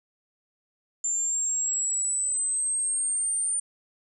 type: exponential sweep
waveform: sine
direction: up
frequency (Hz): 7220 to 9030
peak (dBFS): -24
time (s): 1.04-3.6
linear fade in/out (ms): 5
effects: none